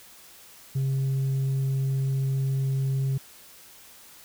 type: tone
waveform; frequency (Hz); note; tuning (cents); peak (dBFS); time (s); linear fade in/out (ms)
sine; 134.7; C#3; -49; -20; 0.75-3.18; 10
effects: tanh soft clip ceiling -22 dBFS + white hiss -50 dBFS RMS until 4.24 s